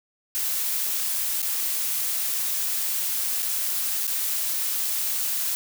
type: noise with dropouts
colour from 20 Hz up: blue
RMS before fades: -26 dBFS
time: 0.35-5.55 s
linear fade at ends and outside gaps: 0 ms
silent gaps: 1.419-1.427 / 3.422-3.427 / 4.069-4.077 s
effects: none